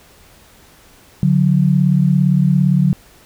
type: tone pair together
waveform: sine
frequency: 144.45 / 182 Hz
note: D3 / F#3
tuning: -28 / -28 cents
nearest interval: major third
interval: 400 cents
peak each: -13 dBFS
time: 1.23-2.93 s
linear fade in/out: 0 ms
effects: pink hiss -47 dBFS RMS until 3.25 s